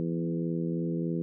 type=harmonic tone with a mistuned harmonic; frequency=83.3 Hz; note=E2; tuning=19 cents sharp; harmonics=2 / 3 / 4 / 5 / 6; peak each=-30 / -36 / -34 / -39 / -41 dBFS; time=0-1.22 s; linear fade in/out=0 ms; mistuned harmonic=2; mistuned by=+18 cents; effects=none